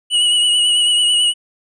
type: tone with vibrato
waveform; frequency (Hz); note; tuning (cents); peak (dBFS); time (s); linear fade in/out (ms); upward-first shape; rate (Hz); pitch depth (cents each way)
square; 2923; F#7; -22; -12; 0.1-1.34; 50; triangle; 9.1; 39
effects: resampled to 22050 Hz